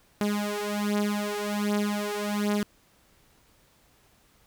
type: beating tone pair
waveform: sawtooth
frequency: 206.2 / 207.5 Hz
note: G#3 / G#3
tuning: -12 / -1 cents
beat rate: 1.3 Hz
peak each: -25 dBFS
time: 0.21-2.63 s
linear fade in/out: 0 ms
effects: pink hiss -62 dBFS RMS until 4.46 s